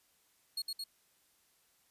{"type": "tone with echo", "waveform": "40% pulse", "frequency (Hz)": 4308, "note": "C8", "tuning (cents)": 50, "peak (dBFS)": -33, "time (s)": [0.57, 0.62], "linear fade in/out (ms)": 5, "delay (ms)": 110, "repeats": 2, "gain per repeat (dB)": -2, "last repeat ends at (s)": 0.84, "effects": ["white hiss -71 dBFS RMS until 1.9 s", "resampled to 32000 Hz"]}